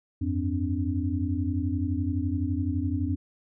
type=tone cluster; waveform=sine; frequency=87.8 / 99.5 / 257 / 289.1 Hz; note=F2 / G2 / C4 / D4; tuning=+10 / +26 / -31 / -27 cents; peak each=-28 / -33 / -31 / -31 dBFS; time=0.21-3.16 s; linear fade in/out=10 ms; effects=none